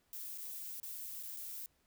violet noise with dropouts, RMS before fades -45 dBFS, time 0.13-1.66 s, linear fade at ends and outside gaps 0 ms, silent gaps 0.376-0.383 / 0.8-0.83 / 1.227-1.233 / 1.364-1.37 s, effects pink hiss -75 dBFS RMS until 1.86 s

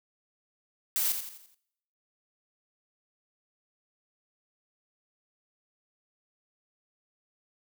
blue noise with echo, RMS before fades -28 dBFS, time 0.96-1.12 s, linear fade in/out 0 ms, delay 85 ms, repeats 5, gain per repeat -7 dB, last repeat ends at 1.545 s, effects noise-tail reverb RT60 0.8 s tail -23 dB re dry

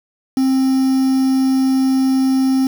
triangle tone with quantisation, 264.1 Hz, C4, 16 cents sharp, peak -10 dBFS, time 0.37-2.67 s, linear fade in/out 2 ms, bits 5, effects none

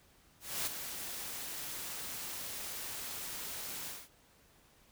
white noise with ADSR envelope, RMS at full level -34 dBFS, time 0.4-4.09 s, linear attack 270 ms, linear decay 7 ms, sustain -8 dB, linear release 220 ms, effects pink hiss -65 dBFS RMS until 4.91 s

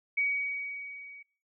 sine tone with level ramp, 2259 Hz, C#7, 32 cents sharp, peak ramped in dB -24 to -46 dBFS, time 0.17-1.23 s, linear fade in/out 10 ms, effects noise-tail reverb RT60 0.5 s tail -25 dB re dry

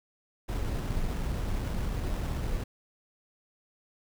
brown noise with sample-and-hold, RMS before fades -31 dBFS, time 0.48-2.64 s, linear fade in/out 10 ms, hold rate 4410 Hz, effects none

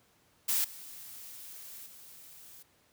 blue noise with level steps, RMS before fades -29 / -47 / -52 dBFS, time 0.48-2.63 s, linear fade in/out 10 ms, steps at 0.64 / 1.86 s, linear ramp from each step 5 ms, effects pink hiss -67 dBFS RMS until 2.92 s + high-pass 80 Hz 12 dB/octave

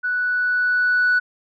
sine tone with level ramp, 1480 Hz, F#6, in tune, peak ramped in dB -19 to -12 dBFS, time 0.03-1.2 s, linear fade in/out 20 ms, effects tanh soft clip ceiling -12 dBFS

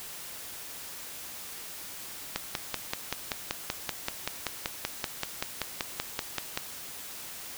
click train, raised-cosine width 0.2 ms, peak -11 dBFS, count 23, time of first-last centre 2.36-6.575 s, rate 5.22 Hz, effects white hiss -42 dBFS RMS until 7.57 s

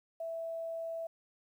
sine tone, 659.3 Hz, E5, in tune, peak -36 dBFS, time 0.2-1.07 s, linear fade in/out 5 ms, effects 11-bit

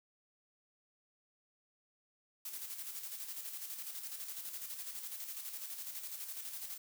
blue noise with tremolo, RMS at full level -43 dBFS, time 2.45-6.78 s, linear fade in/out 5 ms, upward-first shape square, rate 12 Hz, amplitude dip 45%, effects none

